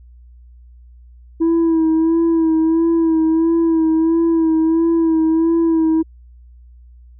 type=tone with vibrato; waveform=sine; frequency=326.3 Hz; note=E4; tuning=18 cents flat; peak=-9 dBFS; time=1.4-6.03 s; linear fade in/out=20 ms; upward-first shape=sine; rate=1.5 Hz; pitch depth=37 cents each way; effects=tanh soft clip ceiling -11 dBFS + added 60 Hz sine -40 dBFS peak until 7.19 s